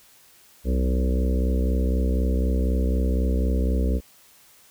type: harmonic tone with a mistuned harmonic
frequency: 64 Hz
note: C2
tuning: 38 cents flat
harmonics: 1 / 3 / 4 / 5 / 6 / 7 / 8 / 9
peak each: -20 / -29 / -31 / -35 / -38 / -33 / -37 / -39 dBFS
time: 0.64-4.01 s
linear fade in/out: 50 ms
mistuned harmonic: 9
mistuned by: -19 cents
effects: white hiss -54 dBFS RMS until 4.7 s